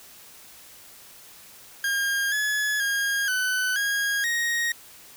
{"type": "tone with pitch steps", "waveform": "40% pulse", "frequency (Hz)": [1616, 1701, 1627, 1506, 1637, 1875], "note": ["G#6", "G#6", "G#6", "F#6", "G#6", "A#6"], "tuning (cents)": [-48, 41, -36, 30, -25, 10], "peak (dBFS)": -22, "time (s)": [1.84, 4.72], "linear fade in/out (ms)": 2, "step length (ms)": 480, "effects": ["white hiss -48 dBFS RMS until 5.16 s"]}